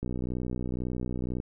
click train, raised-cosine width 3 ms, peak -20 dBFS, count 86, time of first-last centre 0.03-1.401 s, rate 62 Hz, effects none

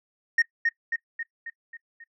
sine tone with echo, 1850 Hz, A#6, 14 cents flat, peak -14 dBFS, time 0.38-0.42 s, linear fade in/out 5 ms, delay 270 ms, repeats 6, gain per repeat -5 dB, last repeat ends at 2.04 s, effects noise-tail reverb RT60 0.1 s tail -20 dB re dry + tanh soft clip ceiling -16 dBFS

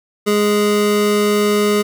square tone pair together, 207.7 / 415.3 Hz, G#3 / G#4, 0 / 0 cents, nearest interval octave, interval 1200 cents, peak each -18 / -15 dBFS, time 0.26-1.83 s, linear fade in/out 20 ms, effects none

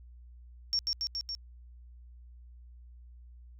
sine tone with echo, 5500 Hz, F8, 27 cents flat, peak -26 dBFS, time 0.73-0.79 s, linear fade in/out 0 ms, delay 140 ms, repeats 4, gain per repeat -2 dB, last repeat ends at 1.35 s, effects added 60 Hz sine -49 dBFS peak until 3.59 s

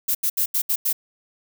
violet noise bursts at uneven times, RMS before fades -21 dBFS, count 6, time 0.08-0.15 / 0.23-0.3 / 0.37-0.46 / 0.54-0.62 / 0.69-0.76 / 0.85-0.93 s, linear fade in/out 10 ms, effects none

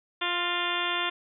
harmonic tone with a mistuned harmonic, 349.8 Hz, F4, 3 cents sharp, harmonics 1 / 2 / 3 / 4 / 5 / 6 / 7 / 8 / 9 / 10, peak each -37 / -37 / -33 / -34 / -36 / -37 / -37 / -35 / -37 / -33 dBFS, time 0.21-1.1 s, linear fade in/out 10 ms, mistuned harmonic 5, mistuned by +28 cents, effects none

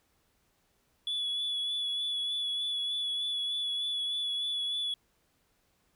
sine tone with vibrato, 3415 Hz, G#7, 48 cents sharp, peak -28 dBFS, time 1.07-4.94 s, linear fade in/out 2 ms, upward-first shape sine, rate 3.3 Hz, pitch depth 21 cents each way, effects tanh soft clip ceiling -28 dBFS + pink hiss -72 dBFS RMS until 5.95 s

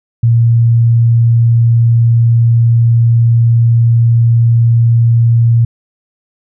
sine tone, 116.54 Hz, A#2, in tune, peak -5 dBFS, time 0.23-5.65 s, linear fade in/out 5 ms, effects none

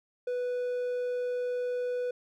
triangle tone, 493.9 Hz, B4, in tune, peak -27 dBFS, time 0.27-2.11 s, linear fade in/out 5 ms, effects none

